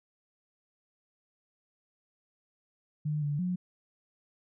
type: tone with pitch steps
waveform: sine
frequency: 150.8 / 145.6 / 180.6 Hz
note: D3 / D3 / F#3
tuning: +46 / -15 / -42 cents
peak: -28 dBFS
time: 3.05-3.56 s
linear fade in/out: 10 ms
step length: 170 ms
effects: none